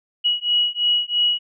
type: beating tone pair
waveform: sine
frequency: 2912 / 2915 Hz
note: F#7 / F#7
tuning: -28 / -26 cents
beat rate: 3 Hz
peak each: -20 dBFS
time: 0.24-1.39 s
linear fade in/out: 20 ms
effects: none